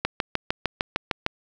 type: click train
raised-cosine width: 0.3 ms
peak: -6 dBFS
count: 9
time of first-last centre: 0.05-1.264 s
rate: 6.59 Hz
effects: none